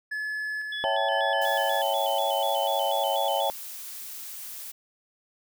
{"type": "tone with tremolo", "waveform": "triangle", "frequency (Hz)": 1714, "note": "A6", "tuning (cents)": -46, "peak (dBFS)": -27, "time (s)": [0.11, 1.82], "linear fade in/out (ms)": 10, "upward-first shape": "square", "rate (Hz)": 0.99, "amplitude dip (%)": 30}
{"type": "tone with vibrato", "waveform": "sine", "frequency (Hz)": 3217, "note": "G7", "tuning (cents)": 44, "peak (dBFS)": -33, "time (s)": [0.72, 3.5], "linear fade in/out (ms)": 5, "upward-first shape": "square", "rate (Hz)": 4.1, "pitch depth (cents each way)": 100}
{"type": "chord", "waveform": "sine", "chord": "A dominant seventh", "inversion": "first", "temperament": "equal with one note detuned", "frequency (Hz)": [556.6, 659.3, 784, 880], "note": ["C#5", "E5", "G5", "A5"], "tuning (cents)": [7, 0, 0, 0], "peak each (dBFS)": -29, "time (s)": [0.84, 3.5], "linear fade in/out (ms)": 0}
{"type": "noise", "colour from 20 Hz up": "blue", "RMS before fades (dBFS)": -39, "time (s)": [1.41, 4.72], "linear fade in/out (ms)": 10}
{"effects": []}